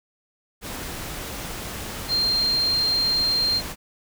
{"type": "tone in noise", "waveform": "sine", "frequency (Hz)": 4186, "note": "C8", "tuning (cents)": 0, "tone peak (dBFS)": -19, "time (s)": [2.08, 3.62], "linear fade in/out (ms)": 50, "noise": "pink", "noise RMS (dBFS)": -33, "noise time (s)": [0.61, 3.76], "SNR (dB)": 11, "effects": []}